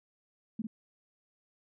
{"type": "tone with echo", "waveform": "sine", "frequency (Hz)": 220, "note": "A3", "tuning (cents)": 0, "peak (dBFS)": -31, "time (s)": [0.59, 0.62], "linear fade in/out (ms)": 5, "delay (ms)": 50, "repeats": 1, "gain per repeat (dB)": -4, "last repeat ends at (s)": 0.67, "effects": []}